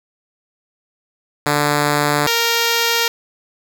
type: tone pair in turn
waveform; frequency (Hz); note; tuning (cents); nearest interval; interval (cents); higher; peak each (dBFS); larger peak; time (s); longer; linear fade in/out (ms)
5% pulse; 146.83 / 464.7; D3 / A#4; 0 / -5; octave + minor sixth; 1995; second; -3; neither; 1.46-2.27 / 2.27-3.08; neither; 2
effects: none